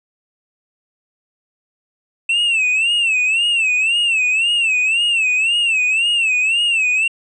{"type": "tone with vibrato", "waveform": "triangle", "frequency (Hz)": 2664, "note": "E7", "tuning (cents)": 18, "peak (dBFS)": -12, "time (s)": [2.29, 7.08], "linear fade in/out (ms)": 5, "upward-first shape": "sine", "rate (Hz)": 1.9, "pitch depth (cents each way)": 130, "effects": ["resampled to 22050 Hz"]}